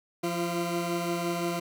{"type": "tone pair together", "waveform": "20% pulse", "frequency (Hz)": [173.63, 341.5], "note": ["F3", "F4"], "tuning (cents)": [-10, -39], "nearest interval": "octave", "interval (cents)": 1171, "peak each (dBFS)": -26, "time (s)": [0.23, 1.6], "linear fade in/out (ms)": 10, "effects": []}